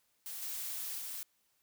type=noise with level steps; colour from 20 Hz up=blue; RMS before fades=-43 / -40 / -42 dBFS; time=0.26-1.23 s; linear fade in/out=0 ms; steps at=0.42 / 0.98 s; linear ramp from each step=5 ms; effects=white hiss -75 dBFS RMS until 1.62 s